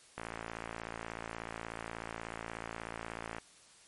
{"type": "click train", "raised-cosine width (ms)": 0.5, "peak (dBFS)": -24, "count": 182, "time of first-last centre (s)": [0.18, 3.384], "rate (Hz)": 56.5, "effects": ["white hiss -60 dBFS RMS until 3.87 s", "MP3 48 kbps"]}